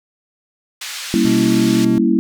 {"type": "band-pass noise", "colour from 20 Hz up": "white", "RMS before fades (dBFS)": -28, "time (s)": [0.81, 1.85], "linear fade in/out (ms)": 5, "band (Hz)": [1500, 5600], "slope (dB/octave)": 12}
{"type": "chord", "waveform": "sine", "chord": "G diminished seventh", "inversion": "none", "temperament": "equal", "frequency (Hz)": [196, 233.1, 277.2, 329.6], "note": ["G3", "Bb3", "Db4", "Fb4"], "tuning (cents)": [0, 0, 0, 0], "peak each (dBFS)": [-18, -16, -20, -16], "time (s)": [1.14, 2.19], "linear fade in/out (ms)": 0}
{"type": "tone", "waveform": "square", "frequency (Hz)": 126.1, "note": "B2", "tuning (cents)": 36, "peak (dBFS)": -23, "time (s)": [1.25, 1.98], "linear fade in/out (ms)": 0}
{"effects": []}